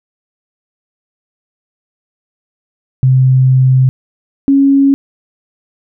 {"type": "tone pair in turn", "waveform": "sine", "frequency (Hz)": [130.2, 275.9], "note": ["C3", "C#4"], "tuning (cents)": [-8, -8], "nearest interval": "octave + minor second", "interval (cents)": 1300, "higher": "second", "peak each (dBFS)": -5, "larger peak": "neither", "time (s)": [[3.03, 3.89], [4.48, 4.94]], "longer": "first", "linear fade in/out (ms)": 0, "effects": []}